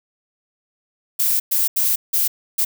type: noise bursts at uneven times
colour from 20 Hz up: violet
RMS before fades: -18 dBFS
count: 5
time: 1.19-1.4 / 1.51-1.68 / 1.76-1.96 / 2.13-2.28 / 2.58-2.65 s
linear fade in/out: 10 ms
effects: none